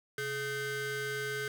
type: ring-modulated tone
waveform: 35% pulse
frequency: 556 Hz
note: C#5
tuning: 5 cents sharp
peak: -29 dBFS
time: 0.18-1.48 s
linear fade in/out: 2 ms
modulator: 980 Hz
effects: none